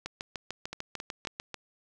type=two click trains; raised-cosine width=0.2 ms; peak=-18 / -20 dBFS; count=10 / 4; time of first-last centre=0.06-1.399 / 0.73-1.543 s; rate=6.72 / 3.69 Hz; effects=none